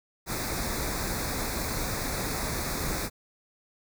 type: band-stop noise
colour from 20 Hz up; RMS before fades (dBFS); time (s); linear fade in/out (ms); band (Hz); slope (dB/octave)
pink; -31; 0.26-3.1; 50; 2500 to 3600; 96
effects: none